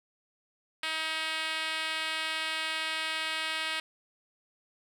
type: tone with band-pass filter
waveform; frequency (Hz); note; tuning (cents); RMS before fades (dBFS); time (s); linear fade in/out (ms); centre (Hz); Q
5% pulse; 317.6; D#4; +36; -33; 0.83-3.8; 2; 2800; 0.72
effects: none